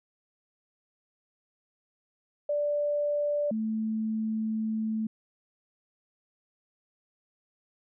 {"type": "tone pair in turn", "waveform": "sine", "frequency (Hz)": [586, 219.5], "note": ["D5", "A3"], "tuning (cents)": [-4, -4], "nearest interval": "octave + perfect fourth", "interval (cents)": 1700, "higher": "first", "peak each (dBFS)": [-25, -27], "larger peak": "first", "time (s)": [[2.49, 3.51], [3.51, 5.07]], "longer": "second", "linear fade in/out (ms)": 5, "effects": []}